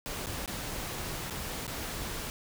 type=noise with dropouts; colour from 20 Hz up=pink; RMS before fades=-37 dBFS; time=0.06-2.3 s; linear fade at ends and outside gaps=0 ms; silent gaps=0.26-0.268 / 0.46-0.477 / 1.299-1.307 / 1.667-1.678 s; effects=none